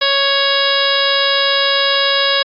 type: harmonic tone with a mistuned harmonic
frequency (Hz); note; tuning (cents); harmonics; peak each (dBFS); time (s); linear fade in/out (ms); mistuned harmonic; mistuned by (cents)
554.4; C#5; 0; 1 / 2 / 3 / 4 / 5 / 6 / 7 / 8 / 9; -19 / -21 / -19 / -25 / -22 / -20 / -18 / -27 / -22; 0.01-2.43; 10; 5; +27
effects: AAC 64 kbps